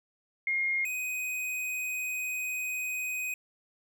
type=tone pair in turn; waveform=sine / square; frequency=2135 / 2504 Hz; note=C7 / D#7; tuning=+34 / +10 cents; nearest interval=minor third; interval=276 cents; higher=second; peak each=-26 / -32 dBFS; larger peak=first; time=0.47-0.85 / 0.85-3.34 s; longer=second; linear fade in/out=2 ms; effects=none